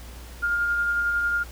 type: tone with tremolo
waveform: sine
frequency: 1410 Hz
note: F6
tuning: 16 cents sharp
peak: -20 dBFS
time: 0.42-1.44 s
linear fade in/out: 20 ms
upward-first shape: sine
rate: 11 Hz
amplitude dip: 25%
effects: added 60 Hz sine -39 dBFS peak until 1.51 s + pink hiss -46 dBFS RMS until 1.51 s